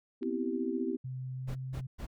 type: chord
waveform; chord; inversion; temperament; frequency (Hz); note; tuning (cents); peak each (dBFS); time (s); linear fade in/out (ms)
sine; C major seventh; third; equal with one note detuned; 246.9 / 261.6 / 329.6 / 389.1; B3 / C4 / E4 / G4; 0 / 0 / 0 / -13; -36; 0.21-0.97; 20
type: click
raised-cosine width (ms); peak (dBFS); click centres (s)
0.3; -37; 0.23
type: tone with pitch glide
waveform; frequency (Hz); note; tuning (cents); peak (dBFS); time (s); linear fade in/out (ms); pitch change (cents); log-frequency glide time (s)
sine; 129 to 130.42; C3 to C3; -24 to -5; -36; 1.04-1.87; 10; +19; 1.34-1.57
type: noise bursts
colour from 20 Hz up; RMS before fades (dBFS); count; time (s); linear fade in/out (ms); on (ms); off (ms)
brown; -39; 3; 1.47-2.068; 20; 86; 170
effects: none